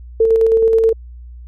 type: tone with tremolo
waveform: sine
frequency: 450 Hz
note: A4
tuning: 39 cents sharp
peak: -8 dBFS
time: 0.2-0.93 s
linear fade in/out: 5 ms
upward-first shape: square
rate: 9.4 Hz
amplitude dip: 30%
effects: added 60 Hz sine -32 dBFS peak until 1.47 s